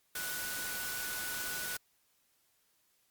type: tone in noise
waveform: sine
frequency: 1480 Hz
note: F#6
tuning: in tune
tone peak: -41 dBFS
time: 0.15-1.77 s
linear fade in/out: 5 ms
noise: white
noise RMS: -39 dBFS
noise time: 0.15-1.77 s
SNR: -5 dB
effects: white hiss -73 dBFS RMS until 3.1 s + Opus 48 kbps